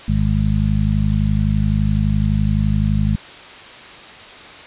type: harmonic tone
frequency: 51.8 Hz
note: G#1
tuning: 4 cents flat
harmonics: 1 / 2 / 3 / 4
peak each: -19 / -19 / -20 / -20 dBFS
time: 0.08-3.16 s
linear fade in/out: 5 ms
effects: white hiss -37 dBFS RMS until 4.66 s + resampled to 8000 Hz